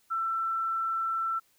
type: tone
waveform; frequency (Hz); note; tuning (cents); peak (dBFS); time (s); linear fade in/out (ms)
sine; 1338; E6; +25; -27; 0.1-1.4; 20
effects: white hiss -67 dBFS RMS until 1.58 s